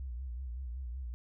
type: tone with vibrato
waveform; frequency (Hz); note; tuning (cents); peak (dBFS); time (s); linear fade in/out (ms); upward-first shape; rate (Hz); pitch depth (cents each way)
sine; 62.5; B1; +21; -37; 0-1.14; 0; sine; 5.3; 120
effects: none